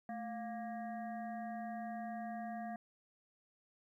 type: harmonic tone with a mistuned harmonic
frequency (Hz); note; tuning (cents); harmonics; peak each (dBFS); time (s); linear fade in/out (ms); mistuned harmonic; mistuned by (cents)
234.6; A#3; +11; 1 / 3 / 5 / 7 / 8; -44 / -43 / -59 / -56 / -57; 0.09-2.76; 2; 1; -120
effects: 13-bit